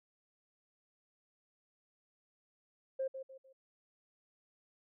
sine tone with echo, 531 Hz, C5, 25 cents sharp, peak -32 dBFS, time 2.99-3.08 s, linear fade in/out 10 ms, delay 150 ms, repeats 3, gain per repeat -9 dB, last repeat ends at 3.53 s, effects tanh soft clip ceiling -28 dBFS

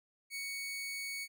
sawtooth tone, 2228 Hz, C#7, 8 cents sharp, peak -35 dBFS, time 0.3-1.28 s, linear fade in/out 50 ms, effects none

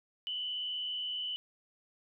sine tone with frequency modulation, 2992 Hz, F#7, 19 cents sharp, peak -34 dBFS, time 0.27-1.36 s, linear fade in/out 0 ms, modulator 80.7 Hz, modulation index 0.86, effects none

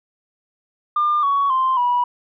sine tone with pitch steps, 1200 / 1119.6 / 1044.7 / 974.7 Hz, D6 / C#6 / C6 / B5, +37 / +17 / -3 / -23 cents, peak -14 dBFS, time 0.96-2.04 s, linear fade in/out 5 ms, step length 270 ms, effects tanh soft clip ceiling -11 dBFS

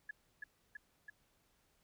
sine tone with echo, 1700 Hz, G#6, 40 cents sharp, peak -40 dBFS, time 0.09-0.11 s, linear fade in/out 5 ms, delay 330 ms, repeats 3, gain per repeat -2 dB, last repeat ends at 1.1 s, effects pink hiss -75 dBFS RMS until 1.83 s

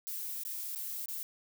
violet noise with dropouts, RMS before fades -39 dBFS, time 0.07-1.23 s, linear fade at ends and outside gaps 0 ms, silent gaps 0.435-0.451 / 0.75-0.759 / 1.058-1.084 s, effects none

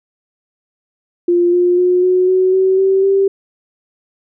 sine tone with pitch steps, 349.2 / 354.9 / 360.7 / 366.6 / 372.5 / 378.6 / 384.8 / 391.1 Hz, F4 / F4 / F#4 / F#4 / F#4 / F#4 / G4 / G4, 0 / +28 / -44 / -16 / +12 / +40 / -32 / -4 cents, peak -9 dBFS, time 1.28-3.28 s, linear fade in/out 5 ms, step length 250 ms, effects none

